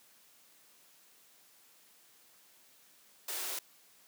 white high-pass noise, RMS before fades -38 dBFS, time 3.28-3.59 s, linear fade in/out 5 ms, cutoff 300 Hz, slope 96 dB/octave, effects white hiss -63 dBFS RMS until 4.07 s + high-pass 150 Hz 12 dB/octave

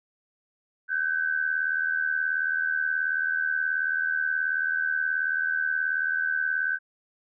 sine tone pair together, 1523 / 1601.6 Hz, F#6 / G6, +50 / +37 cents, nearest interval minor second, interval 87 cents, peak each -25 / -29 dBFS, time 0.88-6.79 s, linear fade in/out 50 ms, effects none

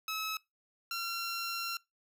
15% pulse tone pair in turn, 1291 / 1367.8 Hz, E6 / F6, -37 / -36 cents, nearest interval minor second, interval 101 cents, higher second, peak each -28 dBFS, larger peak neither, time 0.08-0.37 / 0.91-1.77 s, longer second, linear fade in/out 2 ms, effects noise-tail reverb RT60 0.2 s tail -23 dB re dry

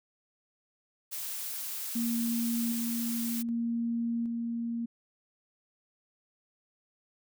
blue noise, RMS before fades -37 dBFS, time 1.11-3.43 s, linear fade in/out 20 ms
sine tone with tremolo, 233.1 Hz, A#3, in tune, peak -28 dBFS, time 1.95-4.86 s, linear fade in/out 10 ms, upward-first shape square, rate 0.65 Hz, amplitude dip 25%
effects none

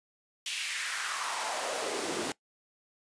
pink noise with high-pass filter sweep, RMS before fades -34 dBFS, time 0.46-2.32 s, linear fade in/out 2 ms, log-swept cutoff 3000 to 260 Hz, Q 2.5, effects noise-tail reverb RT60 0.1 s tail -20 dB re dry + resampled to 22050 Hz

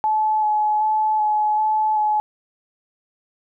sine tone with vibrato, 856 Hz, A5, 48 cents flat, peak -16 dBFS, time 0.04-2.2 s, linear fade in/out 0 ms, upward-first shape square, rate 1.3 Hz, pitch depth 13 cents each way, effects none

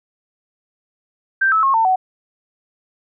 sine tone with pitch steps, 1568 / 1303.4 / 1083.4 / 900.6 / 748.6 Hz, G6 / E6 / C#6 / A5 / F#5, 0 / -20 / -40 / +40 / +20 cents, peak -12 dBFS, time 1.41-1.96 s, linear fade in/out 10 ms, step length 110 ms, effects none

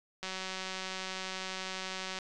click train, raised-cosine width 0.2 ms, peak -21 dBFS, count 369, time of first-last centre 0.23-2.187 s, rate 188 Hz, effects resampled to 24000 Hz

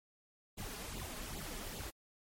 pink noise with flanger, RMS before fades -44 dBFS, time 0.57-1.91 s, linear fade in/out 20 ms, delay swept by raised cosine 0.26 to 4.86 ms, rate 2.5 Hz, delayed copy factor +0.75, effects MP3 64 kbps

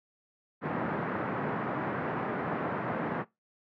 pink band-pass noise, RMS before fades -33 dBFS, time 0.61-3.25 s, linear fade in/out 50 ms, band 140 to 1700 Hz, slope 24 dB/octave, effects noise-tail reverb RT60 0.2 s tail -21 dB re dry

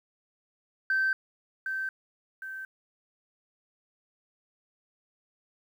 sine tone with echo, 1551 Hz, G6, 19 cents flat, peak -22 dBFS, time 0.9-1.13 s, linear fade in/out 2 ms, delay 760 ms, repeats 2, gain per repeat -7 dB, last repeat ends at 2.65 s, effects tanh soft clip ceiling -20 dBFS + 10-bit

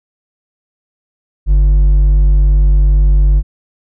sine tone with hard clipping, 48.81 Hz, G1, 7 cents flat, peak -7 dBFS, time 1.46-3.43 s, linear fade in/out 50 ms, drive 4 dB, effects none

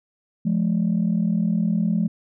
sine tone pair together, 174.7 / 214.5 Hz, F3 / A3, +1 / -44 cents, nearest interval major third, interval 355 cents, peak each -20 dBFS, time 0.45-2.08 s, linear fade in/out 10 ms, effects tanh soft clip ceiling -13 dBFS

